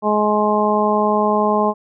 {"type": "harmonic tone", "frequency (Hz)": 210.7, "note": "G#3", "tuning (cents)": 25, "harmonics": [1, 2, 3, 4, 5], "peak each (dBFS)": [-20, -20, -20, -20, -20], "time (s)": [0.02, 1.74], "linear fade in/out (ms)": 50, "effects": []}